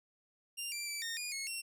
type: tone with pitch steps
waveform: 15% pulse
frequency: 2791 / 2358 / 2322 / 1836 / 2439 / 2180 / 2730 Hz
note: F7 / D7 / D7 / A#6 / D#7 / C#7 / F7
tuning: -2 / +6 / -20 / -27 / -35 / -29 / -40 cents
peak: -31 dBFS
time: 0.57-1.62 s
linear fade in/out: 20 ms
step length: 150 ms
effects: none